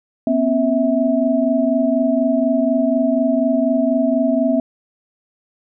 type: tone cluster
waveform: sine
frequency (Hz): 243.8 / 267.9 / 651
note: B3 / C4 / E5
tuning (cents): -22 / +41 / -22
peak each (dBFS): -18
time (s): 0.27-4.6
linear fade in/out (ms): 2
effects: none